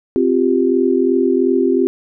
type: chord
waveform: sine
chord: C suspended fourth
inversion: none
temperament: equal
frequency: 261.6 / 349.2 / 392 Hz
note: C4 / F4 / G4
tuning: 0 / 0 / 0 cents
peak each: -16 dBFS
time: 0.16-1.87 s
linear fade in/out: 0 ms
effects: none